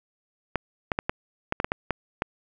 clicks, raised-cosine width 0.5 ms, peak -9 dBFS, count 10, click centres 0.557 / 0.918 / 0.989 / 1.095 / 1.524 / 1.601 / 1.645 / 1.719 / 1.907 / 2.221 s, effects none

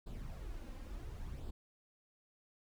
brown noise with flanger, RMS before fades -45 dBFS, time 0.06-1.51 s, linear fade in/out 10 ms, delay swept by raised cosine 0.24 to 3.84 ms, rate 0.71 Hz, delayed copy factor +0.55, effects none

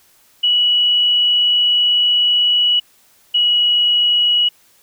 sine tone pair in turn, 2934 / 2917 Hz, F#7 / F#7, -15 / -25 cents, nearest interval unison, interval 10 cents, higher first, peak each -11 dBFS, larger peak neither, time 0.43-2.8 / 3.34-4.49 s, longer first, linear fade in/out 10 ms, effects white hiss -53 dBFS RMS until 4.82 s

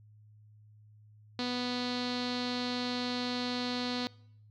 sawtooth tone with low-pass filter, 246.9 Hz, B3, in tune, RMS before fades -34 dBFS, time 1.39-4.07 s, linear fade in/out 0 ms, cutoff 4200 Hz, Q 6.4, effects noise-tail reverb RT60 0.7 s tail -23 dB re dry + added 106 Hz sine -55 dBFS peak until 4.5 s

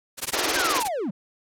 white noise with tremolo, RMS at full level -24 dBFS, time 0.17-0.9 s, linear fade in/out 50 ms, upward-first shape sine, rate 19 Hz, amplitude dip 100%
pink band-pass noise, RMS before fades -26 dBFS, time 0.33-0.8 s, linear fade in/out 5 ms, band 290 to 6600 Hz, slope 96 dB/octave
triangle linear sweep, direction down, 1632 to 159.3 Hz, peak -23 dBFS, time 0.55-1.11 s, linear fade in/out 10 ms
effects low-pass 12000 Hz 12 dB/octave

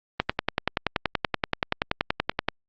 click train, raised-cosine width 0.3 ms, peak -5 dBFS, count 25, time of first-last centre 0.2-2.486 s, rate 10.5 Hz, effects low-pass 4000 Hz 12 dB/octave + Opus 32 kbps

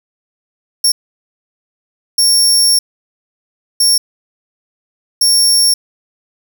25% pulse tone bursts at uneven times, 5500 Hz, F8, 27 cents flat, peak -3 dBFS, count 4, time 0.84-0.92 / 2.18-2.79 / 3.8-3.98 / 5.21-5.74 s, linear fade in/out 5 ms, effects none

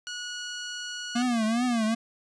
15% pulse tone, 1458 Hz, F#6, 26 cents flat, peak -27 dBFS, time 0.07-1.22 s, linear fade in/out 0 ms
square tone with vibrato, 233.2 Hz, A#3, 1 cent sharp, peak -24 dBFS, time 1.15-1.95 s, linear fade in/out 10 ms, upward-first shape triangle, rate 2.5 Hz, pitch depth 150 cents each way
effects resampled to 22050 Hz

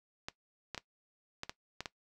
clicks, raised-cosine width 0.2 ms, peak -21 dBFS, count 7, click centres 0.285 / 0.747 / 0.778 / 1.434 / 1.495 / 1.806 / 1.858 s, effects noise-tail reverb RT60 0.1 s tail -18 dB re dry

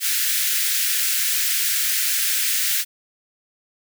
white high-pass noise, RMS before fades -21 dBFS, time 0-2.85 s, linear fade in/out 50 ms, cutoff 1500 Hz, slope 48 dB/octave, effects none

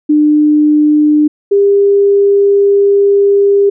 sine tone pair in turn, 300.3 / 400.9 Hz, D4 / G4, +39 / +39 cents, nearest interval perfect fourth, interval 500 cents, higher second, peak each -5 dBFS, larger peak neither, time 0.09-1.28 / 1.51-3.7 s, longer second, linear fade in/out 10 ms, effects none

